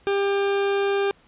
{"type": "tone", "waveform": "40% pulse", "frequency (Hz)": 398.3, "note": "G4", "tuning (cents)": 28, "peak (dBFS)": -19, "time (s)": [0.07, 1.11], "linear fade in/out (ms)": 0, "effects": ["pink hiss -57 dBFS RMS until 1.27 s", "resampled to 8000 Hz"]}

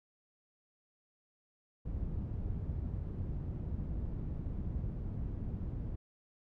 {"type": "low-pass noise", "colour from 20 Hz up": "white", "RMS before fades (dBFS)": -38, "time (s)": [1.85, 5.96], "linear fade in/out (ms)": 10, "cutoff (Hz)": 110, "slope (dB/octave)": 12, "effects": []}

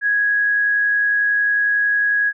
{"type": "tone with amplitude modulation", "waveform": "sine", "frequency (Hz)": 1661.2, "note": "G#6", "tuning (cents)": 0, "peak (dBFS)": -13, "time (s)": [0.01, 2.33], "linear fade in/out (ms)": 50, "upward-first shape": "sine", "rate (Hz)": 111, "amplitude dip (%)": 30, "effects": []}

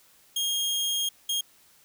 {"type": "tone bursts at uneven times", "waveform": "sawtooth", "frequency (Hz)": 3245, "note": "G#7", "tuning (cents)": -41, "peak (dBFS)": -22, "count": 2, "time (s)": [[0.36, 1.09], [1.29, 1.41]], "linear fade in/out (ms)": 5, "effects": ["white hiss -59 dBFS RMS until 1.84 s"]}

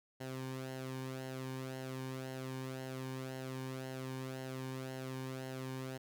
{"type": "tone with flanger", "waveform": "sawtooth", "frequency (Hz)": 130.81, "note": "C3", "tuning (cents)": 0, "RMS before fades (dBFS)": -43, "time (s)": [0.2, 5.98], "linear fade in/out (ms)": 10, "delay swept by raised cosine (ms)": [0.83, 1.53], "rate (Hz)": 1.9, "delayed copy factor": -0.6, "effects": []}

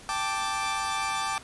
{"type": "chord", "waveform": "sawtooth", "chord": "G suspended second", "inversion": "none", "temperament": "equal", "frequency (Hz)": [784, 880, 1174.7], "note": ["G5", "A5", "D6"], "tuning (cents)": [0, 0, 0], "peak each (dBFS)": [-30, -29, -26], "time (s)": [0.09, 1.38], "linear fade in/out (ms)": 0, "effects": ["pink hiss -48 dBFS RMS until 1.43 s", "resampled to 24000 Hz"]}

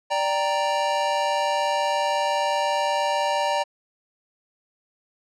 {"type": "chord", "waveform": "square", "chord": "G minor", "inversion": "second", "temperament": "equal", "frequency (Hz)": [587.3, 784, 932.3], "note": ["D5", "G5", "Bb5"], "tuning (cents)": [0, 0, 0], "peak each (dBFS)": [-26, -28, -25], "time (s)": [0.1, 3.64], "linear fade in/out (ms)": 20, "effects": ["low-pass 6000 Hz 12 dB/octave"]}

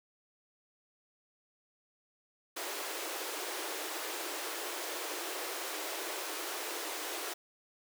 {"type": "high-pass noise", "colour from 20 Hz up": "pink", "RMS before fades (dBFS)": -39, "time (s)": [2.56, 7.34], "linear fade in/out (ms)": 10, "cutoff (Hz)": 310, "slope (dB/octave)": 96, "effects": []}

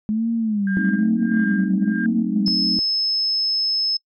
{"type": "tone with vibrato", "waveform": "sine", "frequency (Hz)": 210.3, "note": "G#3", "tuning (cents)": 22, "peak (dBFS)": -18, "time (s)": [0.09, 2.48], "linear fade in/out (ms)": 0, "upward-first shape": "sine", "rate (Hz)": 1.1, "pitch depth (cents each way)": 160}
{"type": "tone with tremolo", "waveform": "sine", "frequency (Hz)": 1604, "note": "G6", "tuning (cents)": 39, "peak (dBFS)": -24, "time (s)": [0.67, 2.06], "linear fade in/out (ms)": 2, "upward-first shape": "sine", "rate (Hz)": 1.6, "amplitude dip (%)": 100}
{"type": "chord", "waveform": "sine", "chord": "F# diminished seventh", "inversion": "none", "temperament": "equal", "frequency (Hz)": [185, 220, 261.6, 311.1], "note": ["F#3", "A3", "C4", "Eb4"], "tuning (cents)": [0, 0, 0, 0], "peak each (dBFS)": [-25, -25, -27, -27], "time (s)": [0.77, 2.79], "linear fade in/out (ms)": 0}
{"type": "tone", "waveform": "sine", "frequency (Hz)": 5200, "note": "E8", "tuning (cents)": -24, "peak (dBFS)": -18, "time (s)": [2.46, 3.97], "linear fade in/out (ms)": 5}
{"effects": ["noise-tail reverb RT60 0.1 s tail -26 dB re dry", "tanh soft clip ceiling -5 dBFS"]}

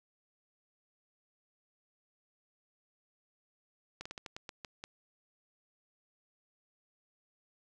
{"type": "slowing click train", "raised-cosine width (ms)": 0.2, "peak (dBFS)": -25, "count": 9, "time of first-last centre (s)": [4.01, 4.839], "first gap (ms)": 45, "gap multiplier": 1.23, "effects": []}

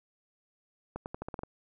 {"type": "accelerating click train", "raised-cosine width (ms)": 1, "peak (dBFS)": -23, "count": 8, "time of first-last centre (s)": [0.96, 1.434], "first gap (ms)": 99, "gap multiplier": 0.87, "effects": []}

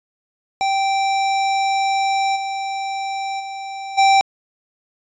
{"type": "tone with level steps", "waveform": "square", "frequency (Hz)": 781, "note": "G5", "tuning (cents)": -7, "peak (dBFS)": [-17, -23, -28, -11], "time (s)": [0.61, 4.21], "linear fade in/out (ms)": 0, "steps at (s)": [2.35, 3.39, 3.97], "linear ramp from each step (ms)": 20, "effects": ["resampled to 16000 Hz"]}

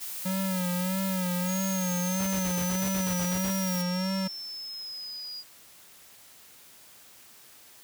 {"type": "noise", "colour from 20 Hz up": "blue", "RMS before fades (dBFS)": -37, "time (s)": [0, 3.83], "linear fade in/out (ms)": 20}
{"type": "tone with vibrato", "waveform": "square", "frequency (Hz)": 185, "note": "F#3", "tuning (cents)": 0, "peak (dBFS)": -28, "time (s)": [0.25, 4.28], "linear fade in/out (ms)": 10, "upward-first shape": "sine", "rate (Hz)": 1.6, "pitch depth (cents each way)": 66}
{"type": "linear sweep", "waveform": "sine", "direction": "down", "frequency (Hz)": [6640, 4847], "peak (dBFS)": -36, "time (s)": [1.45, 5.44], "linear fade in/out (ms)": 50}
{"type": "noise bursts", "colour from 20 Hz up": "pink", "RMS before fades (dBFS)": -37, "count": 11, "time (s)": [2.2, 3.505], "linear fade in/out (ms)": 0, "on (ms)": 65, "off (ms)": 59}
{"effects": ["white hiss -53 dBFS RMS until 7.83 s", "high-pass 60 Hz 12 dB/octave"]}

